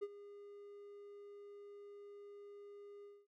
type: tone with ADSR envelope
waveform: triangle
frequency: 407.3 Hz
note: G#4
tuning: 34 cents flat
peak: -35 dBFS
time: 0.01-3.27 s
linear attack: 20 ms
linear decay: 43 ms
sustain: -15 dB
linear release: 230 ms
effects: none